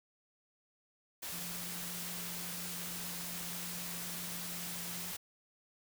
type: tone in noise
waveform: sine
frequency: 174.61 Hz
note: F3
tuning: in tune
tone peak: -48 dBFS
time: 1.32-5.12 s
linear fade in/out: 10 ms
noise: white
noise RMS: -42 dBFS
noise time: 1.22-5.17 s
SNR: -9 dB
effects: none